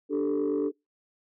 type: chord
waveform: sine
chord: D suspended fourth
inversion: none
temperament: just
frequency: 293.7 / 391.6 / 440.5 Hz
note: D4 / G4 / A4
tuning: 0 / -2 / +2 cents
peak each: -26 / -29 / -27 dBFS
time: 0.09-0.72 s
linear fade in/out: 50 ms
effects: noise-tail reverb RT60 0.2 s tail -24 dB re dry + tanh soft clip ceiling -20 dBFS